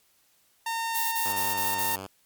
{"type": "tone", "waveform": "sawtooth", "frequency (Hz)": 913, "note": "A#5", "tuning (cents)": -36, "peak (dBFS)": -24, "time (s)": [0.66, 1.96], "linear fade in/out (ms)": 5}
{"type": "noise bursts", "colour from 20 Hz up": "violet", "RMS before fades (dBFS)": -29, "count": 5, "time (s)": [0.94, 1.96], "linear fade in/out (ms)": 10, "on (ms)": 180, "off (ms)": 30}
{"type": "tone with vibrato", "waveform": "5% pulse", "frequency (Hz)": 97.2, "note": "G2", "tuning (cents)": -14, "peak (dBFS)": -25, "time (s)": [1.25, 2.07], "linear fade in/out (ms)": 10, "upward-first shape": "square", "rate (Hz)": 5, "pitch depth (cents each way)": 26}
{"effects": ["white hiss -65 dBFS RMS until 2.25 s", "MP3 96 kbps"]}